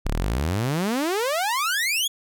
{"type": "exponential sweep", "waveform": "sawtooth", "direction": "up", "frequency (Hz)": [30.87, 3461], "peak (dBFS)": -18, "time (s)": [0.05, 2.08], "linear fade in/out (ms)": 10, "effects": []}